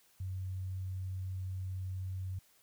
sine tone, 93.6 Hz, F#2, 20 cents sharp, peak -36 dBFS, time 0.2-2.39 s, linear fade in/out 5 ms, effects white hiss -67 dBFS RMS until 2.62 s

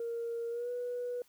sine tone with pitch glide, 466.2 to 489.1 Hz, A#4 to B4, 0 to -17 cents, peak -33 dBFS, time 0-1.22 s, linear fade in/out 2 ms, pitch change +83 cents, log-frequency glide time 0.5-0.7 s, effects tanh soft clip ceiling -30 dBFS + white hiss -67 dBFS RMS until 1.28 s

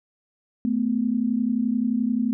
sine tone pair together, 219.5 / 251 Hz, A3 / B3, -4 / +28 cents, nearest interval major second, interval 232 cents, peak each -23 dBFS, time 0.65-2.33 s, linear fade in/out 0 ms, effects none

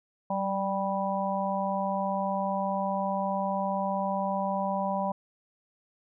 harmonic tone with a mistuned harmonic, 196.1 Hz, G3, 1 cent sharp, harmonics 1 / 3 / 4 / 5, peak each -32 / -32 / -32 / -32 dBFS, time 0.3-5.12 s, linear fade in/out 5 ms, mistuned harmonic 1, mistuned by -33 cents, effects none

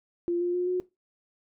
sine tone with pitch steps, 346.4 / 352 / 357.8 / 363.6 Hz, F4 / F4 / F4 / F#4, -14 / +14 / +42 / -30 cents, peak -24 dBFS, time 0.28-0.8 s, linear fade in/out 0 ms, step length 130 ms, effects noise-tail reverb RT60 0.2 s tail -18 dB re dry

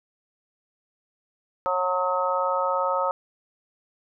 harmonic tone, 182.2 Hz, F#3, 26 cents flat, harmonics 3 / 4 / 5 / 6 / 7, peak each -26 / -33 / -27 / -35 / -26 dBFS, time 1.66-3.11 s, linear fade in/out 0 ms, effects none

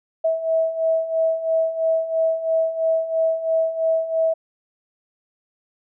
sine beating tone pair, 647 / 650 Hz, E5 / E5, -32 / -24 cents, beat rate 3 Hz, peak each -24 / -19 dBFS, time 0.24-4.34 s, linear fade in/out 10 ms, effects none

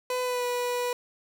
30% pulse tone with pitch glide, 502 to 490 Hz, B4 to B4, +28 to -14 cents, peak -24 dBFS, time 0.1-0.93 s, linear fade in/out 2 ms, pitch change -42 cents, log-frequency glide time 0.22-0.45 s, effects none

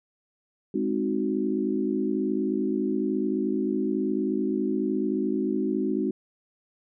sine chord, Ab dominant seventh, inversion none, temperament equal, 207.7 / 261.6 / 311.1 / 370 Hz, Ab3 / C4 / Eb4 / Gb4, 0 / 0 / 0 / 0 cents, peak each -29 dBFS, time 0.74-6.11 s, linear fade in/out 5 ms, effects none

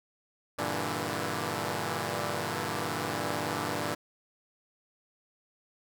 5% pulse chord, E half-diminished seventh, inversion first, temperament equal with one note detuned, 98 / 117.83 / 146.83 / 164.81 Hz, G2 / Bb2 / D3 / E3, 0 / +19 / 0 / 0 cents, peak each -25 dBFS, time 0.58-3.95 s, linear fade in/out 10 ms, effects none

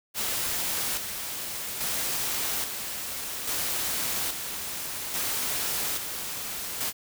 white noise with tremolo, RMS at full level -29 dBFS, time 0.14-6.93 s, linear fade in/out 50 ms, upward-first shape square, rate 0.6 Hz, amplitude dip 45%, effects none

